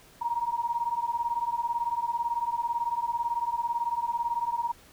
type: beating tone pair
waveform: sine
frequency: 932.3 / 950.3 Hz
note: A#5 / A#5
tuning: 0 / +33 cents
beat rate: 18 Hz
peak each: -30 / -29 dBFS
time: 0.21-4.72 s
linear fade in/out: 10 ms
effects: pink hiss -55 dBFS RMS until 4.92 s